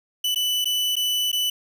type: tone with dropouts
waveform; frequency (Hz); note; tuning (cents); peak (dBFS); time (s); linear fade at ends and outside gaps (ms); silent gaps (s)
40% pulse; 2983; F#7; +13; -20; 0.24-1.5; 5; 0.347-0.358 / 0.645-0.655 / 0.956-0.965 / 1.317-1.328
effects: none